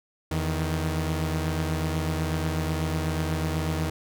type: tone pair together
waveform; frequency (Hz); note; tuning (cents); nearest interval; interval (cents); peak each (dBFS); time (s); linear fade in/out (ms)
sawtooth; 82.4 / 156.68; E2 / D#3; 0 / +12; major seventh; 1112; -24; 0.31-3.9; 5
effects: none